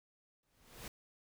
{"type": "noise with exponential growth", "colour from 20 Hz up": "pink", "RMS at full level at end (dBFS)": -44, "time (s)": [0.43, 0.88], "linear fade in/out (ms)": 2, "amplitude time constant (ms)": 97, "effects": []}